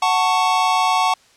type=chord; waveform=square; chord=F# minor; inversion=none; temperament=just; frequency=740 / 888 / 1110 Hz; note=F#5 / A5 / C#6; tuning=0 / +16 / +2 cents; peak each=-20 dBFS; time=0.02-1.14 s; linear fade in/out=5 ms; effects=white hiss -53 dBFS RMS until 1.36 s + low-pass 7000 Hz 12 dB/octave